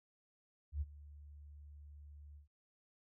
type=tone with ADSR envelope; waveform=sine; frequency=73.1 Hz; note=D2; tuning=7 cents flat; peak=-33 dBFS; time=0.72-2.48 s; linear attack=91 ms; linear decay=34 ms; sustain=-19 dB; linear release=120 ms; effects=none